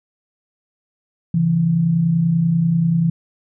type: tone pair together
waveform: sine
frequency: 137 / 167.29 Hz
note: C#3 / E3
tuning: -20 / +26 cents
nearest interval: minor third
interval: 346 cents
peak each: -22 / -14 dBFS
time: 1.34-3.1 s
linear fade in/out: 5 ms
effects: none